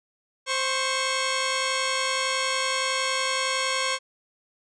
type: tone pair together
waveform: 10% pulse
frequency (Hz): 523.3 / 1097.4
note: C5 / C#6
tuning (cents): 0 / -18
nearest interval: octave + minor second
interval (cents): 1282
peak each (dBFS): -18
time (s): 0.46-3.99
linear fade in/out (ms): 50
effects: resampled to 24000 Hz